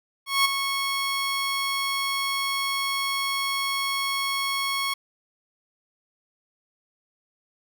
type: tone with ADSR envelope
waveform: 15% pulse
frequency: 1100 Hz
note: C#6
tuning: 14 cents flat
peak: -10 dBFS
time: 0.26-4.94 s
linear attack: 190 ms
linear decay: 15 ms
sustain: -8 dB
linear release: 8 ms
effects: none